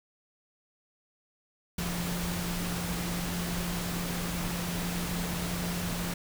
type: tone in noise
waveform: sine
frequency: 174.61 Hz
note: F3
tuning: in tune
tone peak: -33 dBFS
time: 1.78-6.14 s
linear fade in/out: 5 ms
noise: pink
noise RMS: -35 dBFS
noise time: 1.78-6.14 s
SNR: -1 dB
effects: none